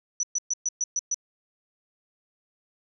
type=tone bursts; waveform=sine; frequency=5930 Hz; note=F#8; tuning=3 cents sharp; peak=-23 dBFS; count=7; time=0.2-1.144 s; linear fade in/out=2 ms; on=32 ms; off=120 ms; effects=none